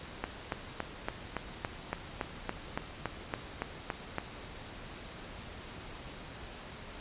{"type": "click train", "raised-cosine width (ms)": 0.5, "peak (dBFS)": -17, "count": 15, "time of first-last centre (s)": [0.24, 4.184], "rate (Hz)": 3.55, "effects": ["pink hiss -46 dBFS RMS until 7 s", "resampled to 8000 Hz"]}